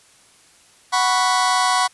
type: chord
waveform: sawtooth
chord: F# suspended fourth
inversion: none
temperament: just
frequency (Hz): 740 / 986.7 / 1110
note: F#5 / B5 / C#6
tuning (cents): 0 / -2 / +2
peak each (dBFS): -16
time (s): 0.92-1.88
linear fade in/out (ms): 20
effects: white hiss -52 dBFS RMS until 1.93 s + resampled to 24000 Hz